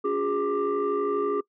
sine tone cluster, 284.2 / 360.3 / 412.6 / 1182 Hz, C#4 / F#4 / G#4 / D6, +43 / -46 / -11 / +11 cents, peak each -31 / -30 / -24 / -29 dBFS, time 0.04-1.41 s, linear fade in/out 10 ms, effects noise-tail reverb RT60 0.1 s tail -23 dB re dry + tanh soft clip ceiling -18 dBFS

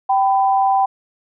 sine tone pair together, 777.5 / 1000 Hz, G5 / B5, -14 / +21 cents, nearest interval major third, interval 435 cents, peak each -13 / -20 dBFS, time 0.09-0.86 s, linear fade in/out 10 ms, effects none

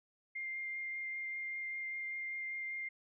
sine tone with vibrato, 2108 Hz, C7, 12 cents sharp, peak -38 dBFS, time 0.35-2.89 s, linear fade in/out 10 ms, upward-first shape triangle, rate 5.1 Hz, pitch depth 10 cents each way, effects none

